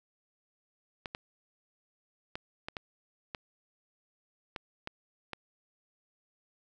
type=clicks; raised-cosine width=0.3 ms; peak=-21 dBFS; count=9; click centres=1.058 / 1.149 / 2.355 / 2.685 / 2.768 / 3.348 / 4.562 / 4.874 / 5.333 s; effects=none